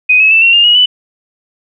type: tone with pitch steps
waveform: sine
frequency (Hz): 2500 / 2575 / 2652 / 2731 / 2813 / 2897 / 2983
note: D#7 / E7 / E7 / F7 / F7 / F#7 / F#7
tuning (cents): +8 / -41 / +10 / -39 / +12 / -37 / +13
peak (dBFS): -4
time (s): 0.09-0.86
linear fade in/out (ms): 10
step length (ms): 110
effects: none